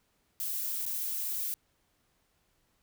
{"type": "noise with dropouts", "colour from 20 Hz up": "violet", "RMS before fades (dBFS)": -34, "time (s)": [0.4, 1.54], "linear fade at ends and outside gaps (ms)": 0, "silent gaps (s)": [0.854, 0.863], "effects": ["pink hiss -73 dBFS RMS until 2.82 s"]}